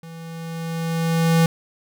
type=tone with level ramp; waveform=square; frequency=164.81 Hz; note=E3; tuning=in tune; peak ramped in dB=-37 to -13 dBFS; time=0.03-1.46 s; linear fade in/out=2 ms; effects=none